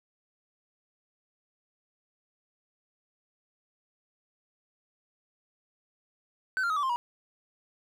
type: tone with pitch steps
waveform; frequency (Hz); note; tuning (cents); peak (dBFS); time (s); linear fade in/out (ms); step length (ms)
triangle; 1524 / 1389.5 / 1266.8 / 1155 / 1053 / 960.1; G6 / F6 / D#6 / D6 / C6 / B5; -49 / -9 / +31 / -29 / +11 / -49; -24; 6.57-6.96; 0; 65
effects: none